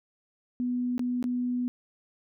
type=tone with dropouts; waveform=sine; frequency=246.9 Hz; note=B3; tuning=in tune; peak=-26 dBFS; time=0.6-1.68 s; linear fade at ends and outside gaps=0 ms; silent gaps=0.98-0.994 / 1.227-1.241 s; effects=none